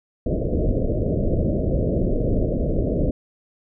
pink low-pass noise, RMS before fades -21 dBFS, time 0.26-3.11 s, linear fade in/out 5 ms, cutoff 640 Hz, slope 96 dB/octave, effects none

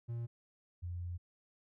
triangle / sine tone pair in turn, 117.6 / 87.69 Hz, A#2 / F2, +16 / +8 cents, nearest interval perfect fourth, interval 508 cents, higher first, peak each -35 / -38 dBFS, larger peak first, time 0.08-0.27 / 0.82-1.18 s, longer second, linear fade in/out 20 ms, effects none

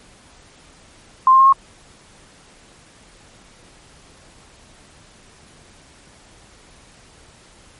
sine tone with pitch steps, 1046.5 / 1058.7 / 1071 / 1083.4 Hz, C6 / C6 / C6 / C#6, 0 / +20 / +40 / -40 cents, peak -7 dBFS, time 1.27-1.526 s, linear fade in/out 2 ms, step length 64 ms, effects pink hiss -48 dBFS RMS until 7.79 s + MP3 48 kbps

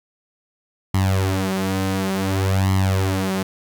sawtooth tone with flanger, 95.7 Hz, G2, 41 cents flat, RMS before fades -20 dBFS, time 0.94-3.43 s, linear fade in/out 5 ms, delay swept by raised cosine 0.97 to 6.57 ms, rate 0.56 Hz, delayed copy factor +0.9, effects 9-bit

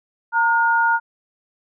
sine tone pair together, 919 / 1431.9 Hz, A#5 / F6, -25 / +43 cents, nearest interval minor sixth, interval 768 cents, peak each -17 dBFS, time 0.32-1 s, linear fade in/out 50 ms, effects none

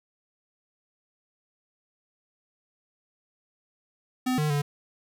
square tone with pitch steps, 254.5 / 151.5 / 144.7 Hz, C4 / D#3 / D3, -48 / -46 / -25 cents, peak -24 dBFS, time 4.26-4.62 s, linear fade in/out 10 ms, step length 120 ms, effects none

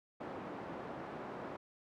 pink band-pass noise, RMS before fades -45 dBFS, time 0.2-1.57 s, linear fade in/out 10 ms, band 230 to 1100 Hz, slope 12 dB/octave, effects none

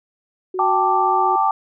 sine tone, 370 Hz, F#4, in tune, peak -23 dBFS, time 0.54-1.36 s, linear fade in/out 5 ms
sine chord, G suspended second, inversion none, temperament equal, 784 / 880 / 1174.7 Hz, G5 / A5 / D6, 0 / 0 / 0 cents, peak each -19 dBFS, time 0.59-1.51 s, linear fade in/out 2 ms
effects none

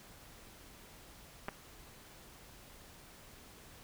clicks, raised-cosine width 0.5 ms, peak -23 / -26 dBFS, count 2, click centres 1.484 / 1.489 s, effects pink hiss -56 dBFS RMS until 3.83 s

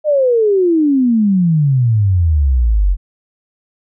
sine exponential sweep, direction down, 621 to 43.65 Hz, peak -9 dBFS, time 0.04-2.97 s, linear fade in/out 50 ms, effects none

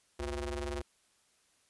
sawtooth ring-modulated tone, 146.83 Hz, D3, in tune, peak -28 dBFS, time 0.19-0.82 s, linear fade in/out 10 ms, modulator 210 Hz, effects white hiss -70 dBFS RMS until 1.69 s + resampled to 24000 Hz

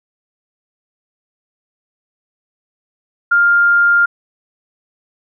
sine tone, 1402 Hz, F6, 6 cents sharp, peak -8 dBFS, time 3.31-4.06 s, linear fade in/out 10 ms, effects none

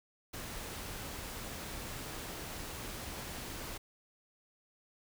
pink noise, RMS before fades -43 dBFS, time 0.33-3.78 s, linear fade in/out 10 ms, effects none

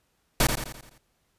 pink noise with echo, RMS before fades -20 dBFS, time 0.4-0.47 s, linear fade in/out 2 ms, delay 85 ms, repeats 6, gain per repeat -6 dB, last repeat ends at 0.98 s, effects pink hiss -71 dBFS RMS until 1.38 s + resampled to 32000 Hz

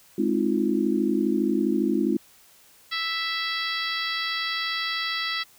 sine chord, F minor seventh, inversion first, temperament just, 209.5 / 261.9 / 314.3 / 349.2 Hz, Ab3 / C4 / Eb4 / F4, +15 / +2 / +18 / 0 cents, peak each -26 dBFS, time 0.18-2.17 s, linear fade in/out 5 ms
harmonic tone, 659.3 Hz, E5, in tune, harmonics 2 / 3 / 4 / 5 / 6 / 7 / 8, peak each -33 / -30 / -37 / -33 / -33 / -34 / -40 dBFS, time 2.91-5.44 s, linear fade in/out 20 ms
effects white hiss -55 dBFS RMS until 5.58 s

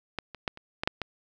clicks, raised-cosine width 0.3 ms, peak -15 / -25 / -12 / -29 / -13 / -7 / -15 dBFS, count 7, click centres 0.187 / 0.347 / 0.478 / 0.574 / 0.835 / 0.875 / 1.017 s, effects none

